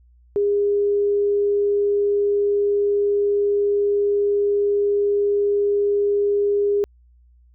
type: tone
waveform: sine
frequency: 407.2 Hz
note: G#4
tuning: 34 cents flat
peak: -16 dBFS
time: 0.36-6.84 s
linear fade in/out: 0 ms
effects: added 60 Hz sine -50 dBFS peak until 7.54 s